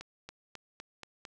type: accelerating click train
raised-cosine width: 0.2 ms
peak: -26 dBFS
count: 6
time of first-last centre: 0.01-1.252 s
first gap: 280 ms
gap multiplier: 0.94
effects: none